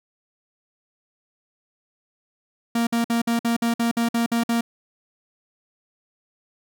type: tone bursts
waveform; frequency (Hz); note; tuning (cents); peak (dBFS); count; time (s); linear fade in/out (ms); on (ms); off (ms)
45% pulse; 233.1; A#3; 0; -19; 11; 2.75-4.61; 5; 120; 54
effects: none